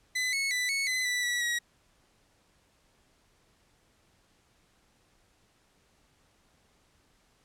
sawtooth tone with pitch steps, 2011 / 2197 / 1989 / 2207 / 2022 / 1973 / 1945 / 1908 Hz, B6 / C#7 / B6 / C#7 / B6 / B6 / B6 / A#6, +31 / -16 / +12 / -8 / +40 / -2 / -27 / +40 cents, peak -24 dBFS, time 0.15-1.59 s, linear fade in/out 10 ms, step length 180 ms, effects pink hiss -67 dBFS RMS until 7.44 s + low-pass 10000 Hz 12 dB/octave

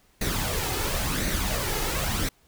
pink noise with flanger, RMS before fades -27 dBFS, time 0.21-2.29 s, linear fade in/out 5 ms, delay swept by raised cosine 0.48 to 2.38 ms, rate 0.95 Hz, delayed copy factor +0.55, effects pink hiss -62 dBFS RMS until 2.47 s

